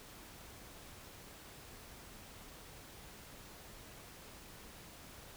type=silence; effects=pink hiss -54 dBFS RMS until 5.36 s